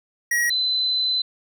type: tone pair in turn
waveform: square / sine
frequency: 1903 / 4032 Hz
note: A#6 / B7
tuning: +35 / +35 cents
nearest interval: octave + minor second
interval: 1300 cents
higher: second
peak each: -19 dBFS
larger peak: neither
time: 0.31-0.5 / 0.5-1.22 s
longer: second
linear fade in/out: 5 ms
effects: none